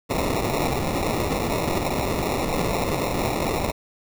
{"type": "noise with sample-and-hold", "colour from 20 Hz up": "white", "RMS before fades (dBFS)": -24, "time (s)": [0.09, 3.72], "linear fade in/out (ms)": 20, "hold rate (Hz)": 1575, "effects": []}